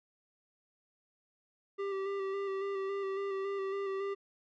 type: tone with vibrato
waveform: square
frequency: 392 Hz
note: G4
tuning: in tune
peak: -34 dBFS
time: 1.78-4.15 s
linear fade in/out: 20 ms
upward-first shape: square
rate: 3.6 Hz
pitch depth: 21 cents each way
effects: low-pass 2000 Hz 12 dB/octave